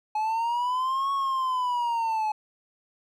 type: linear two-way sweep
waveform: triangle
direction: up then down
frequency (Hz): 849 to 1109 to 849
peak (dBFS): -22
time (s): 0.15-2.32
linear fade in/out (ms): 5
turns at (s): 1.12
effects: none